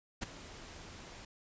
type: noise with ADSR envelope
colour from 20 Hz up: pink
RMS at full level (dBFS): -34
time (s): 0.21-1.25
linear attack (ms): 22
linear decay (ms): 9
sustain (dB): -16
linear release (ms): 4
effects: resampled to 16000 Hz